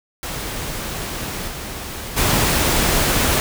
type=noise with level steps; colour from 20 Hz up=pink; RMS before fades=-27 / -30 / -17 dBFS; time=0.23-3.4 s; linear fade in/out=0 ms; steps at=1.47 / 2.16 s; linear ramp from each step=20 ms; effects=none